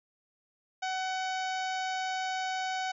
harmonic tone with a mistuned harmonic, 751 Hz, F#5, 26 cents sharp, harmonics 1 / 2 / 3 / 4 / 5 / 6 / 7 / 8 / 9, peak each -32 / -38 / -42 / -44 / -46 / -48 / -49 / -50 / -51 dBFS, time 0.82-2.92 s, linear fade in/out 10 ms, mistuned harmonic 9, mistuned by +22 cents, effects none

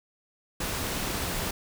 pink noise, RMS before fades -31 dBFS, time 0.6-1.51 s, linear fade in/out 5 ms, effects none

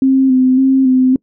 sine tone with vibrato, 261.6 Hz, C4, in tune, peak -7 dBFS, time 0.02-1.16 s, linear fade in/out 2 ms, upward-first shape square, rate 1.8 Hz, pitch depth 28 cents each way, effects noise-tail reverb RT60 0.1 s tail -25 dB re dry

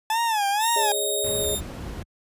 40% pulse tone with vibrato, 862 Hz, A5, 36 cents flat, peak -20 dBFS, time 0.1-0.92 s, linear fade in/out 2 ms, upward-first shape sine, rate 2 Hz, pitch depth 140 cents each way
5% pulse tone with pitch glide, 3731 to 3667 Hz, A#7 to A#7, +1 to -29 cents, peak -18 dBFS, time 0.59-1.61 s, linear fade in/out 50 ms, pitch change -30 cents, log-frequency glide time 1.38-1.49 s
sine chord, Ab suspended fourth, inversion none, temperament just, 415.3 / 553.7 / 623 Hz, Ab4 / Db5 / Eb5, 0 / -2 / +2 cents, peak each -28 / -32 / -31 dBFS, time 0.76-1.55 s, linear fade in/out 2 ms
brown noise, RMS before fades -30 dBFS, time 1.24-2.03 s, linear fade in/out 5 ms
effects high-pass 60 Hz 12 dB/octave + resampled to 32000 Hz

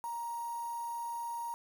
sine tone with quantisation, 938 Hz, A#5, 11 cents sharp, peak -36 dBFS, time 0.04-1.54 s, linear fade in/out 0 ms, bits 8, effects none

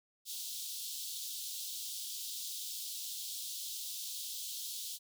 pink high-pass noise, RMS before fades -42 dBFS, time 0.25-4.99 s, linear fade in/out 50 ms, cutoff 3300 Hz, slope 48 dB/octave, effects none

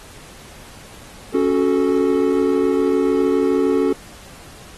triangle chord, F# minor, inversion second, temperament equal with one note detuned, 277.2 / 370 / 437 Hz, C#4 / F#4 / A4, 0 / 0 / -12 cents, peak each -17 dBFS, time 1.34-3.93 s, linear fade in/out 5 ms, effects pink hiss -42 dBFS RMS until 4.77 s + AAC 32 kbps

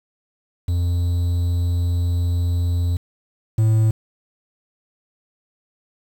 triangle tone pair in turn, 87.31 / 110 Hz, F2 / A2, 0 / 0 cents, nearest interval major third, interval 400 cents, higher second, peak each -15 / -11 dBFS, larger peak second, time 0.68-2.97 / 3.58-3.91 s, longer first, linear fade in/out 5 ms, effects 7-bit

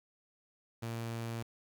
sawtooth tone, 115.3 Hz, A#2, 19 cents flat, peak -33 dBFS, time 0.82-1.43 s, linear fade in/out 10 ms, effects 10-bit

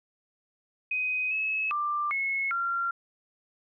sine tone with pitch steps, 2509 / 2581 / 1184 / 2183 / 1378 Hz, D#7 / E7 / D6 / C#7 / F6, +14 / -37 / +14 / -27 / -24 cents, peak -26 dBFS, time 0.91-2.91 s, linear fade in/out 5 ms, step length 400 ms, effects none

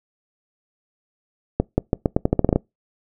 accelerating click train, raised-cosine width 2 ms, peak -3 dBFS, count 12, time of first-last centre 1.6-2.56 s, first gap 180 ms, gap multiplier 0.84, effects noise-tail reverb RT60 0.2 s tail -25 dB re dry

